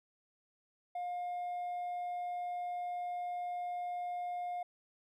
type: tone with hard clipping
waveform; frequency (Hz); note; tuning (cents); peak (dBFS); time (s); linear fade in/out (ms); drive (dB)
triangle; 711; F5; +31; -35; 0.95-4.63; 5; 1
effects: none